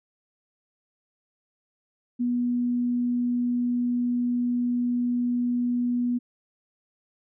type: tone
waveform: sine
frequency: 243.5 Hz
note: B3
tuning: 24 cents flat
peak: -22 dBFS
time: 2.19-6.19 s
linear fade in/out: 20 ms
effects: none